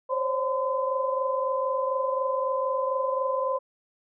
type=tone cluster; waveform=sine; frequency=526 / 550 / 573 / 1020 Hz; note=C5 / C#5 / D5 / C6; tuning=+9 / -14 / -43 / -44 cents; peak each=-27 / -33 / -35 / -28 dBFS; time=0.09-3.59 s; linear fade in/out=20 ms; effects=none